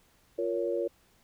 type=chord; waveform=sine; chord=Bb minor; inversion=second; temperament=just; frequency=349.6 / 466.2 / 559.4 Hz; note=F4 / Bb4 / Db5; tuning=+2 / 0 / +16 cents; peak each=-32 dBFS; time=0.38-0.88 s; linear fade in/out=10 ms; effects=pink hiss -65 dBFS RMS until 1.23 s